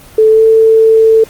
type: tone with pitch glide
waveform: sine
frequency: 437.2 to 444.8 Hz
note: A4 to A4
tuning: -11 to +19 cents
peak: -3 dBFS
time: 0.18-1.24 s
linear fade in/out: 5 ms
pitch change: +30 cents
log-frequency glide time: 0.29-0.44 s
effects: pink hiss -37 dBFS RMS until 1.29 s + Opus 32 kbps